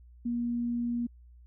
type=tone; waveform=sine; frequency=238.2 Hz; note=A#3; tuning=38 cents sharp; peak=-28 dBFS; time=0.25-1.07 s; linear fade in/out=10 ms; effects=added 60 Hz sine -51 dBFS peak until 1.46 s